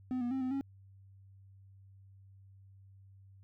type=tone with pitch steps; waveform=triangle; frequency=254.2 / 241.6 / 264.9 / 256.2 / 273.7 Hz; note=C4 / B3 / C4 / C4 / C#4; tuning=-50 / -38 / +22 / -36 / -22 cents; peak=-30 dBFS; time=0.11-0.61 s; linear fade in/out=0 ms; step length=100 ms; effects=added 97 Hz sine -55 dBFS peak until 3.43 s